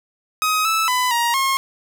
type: tone with pitch steps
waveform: sawtooth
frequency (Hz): 1261 / 1311 / 1001 / 943 / 1077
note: D#6 / E6 / B5 / A#5 / C6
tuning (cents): +23 / -10 / +23 / +20 / +50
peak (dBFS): -13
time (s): 0.42-1.57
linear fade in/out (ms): 0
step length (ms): 230
effects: none